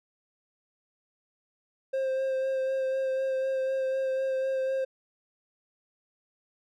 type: tone with vibrato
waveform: triangle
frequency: 529 Hz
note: C5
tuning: 19 cents sharp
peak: -24 dBFS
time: 1.93-4.85 s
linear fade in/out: 10 ms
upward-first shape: sine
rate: 4 Hz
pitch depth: 15 cents each way
effects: none